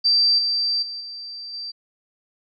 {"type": "tone with level steps", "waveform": "sine", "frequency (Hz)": 4680, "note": "D8", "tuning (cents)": -7, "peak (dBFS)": [-14, -19, -29, -32, -29], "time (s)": [0.04, 1.72], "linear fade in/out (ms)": 20, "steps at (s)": [0.38, 0.82, 1, 1.53], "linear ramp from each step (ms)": 10, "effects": []}